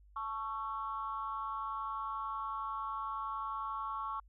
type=tone with amplitude modulation; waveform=sine; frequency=1108.7 Hz; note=C#6; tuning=in tune; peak=-31 dBFS; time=0.16-4.2 s; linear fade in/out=5 ms; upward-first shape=sine; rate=231 Hz; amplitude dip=100%; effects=tanh soft clip ceiling -27 dBFS + added 50 Hz sine -58 dBFS peak until 4.28 s